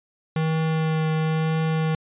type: tone with vibrato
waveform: square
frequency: 158.7 Hz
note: D#3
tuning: 35 cents sharp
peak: -21 dBFS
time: 0.36-1.95 s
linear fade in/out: 2 ms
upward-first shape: triangle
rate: 1 Hz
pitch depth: 12 cents each way
effects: resampled to 8000 Hz